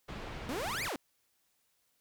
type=low-pass noise; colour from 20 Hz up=pink; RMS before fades=-43 dBFS; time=0.08-0.89 s; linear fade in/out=10 ms; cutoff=3000 Hz; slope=12 dB/octave
type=exponential two-way sweep; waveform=sawtooth; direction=up then down; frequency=227.8 to 2541 to 229.9 Hz; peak=-31 dBFS; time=0.49-0.96 s; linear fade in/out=0 ms; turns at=0.84 s
effects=white hiss -75 dBFS RMS until 2 s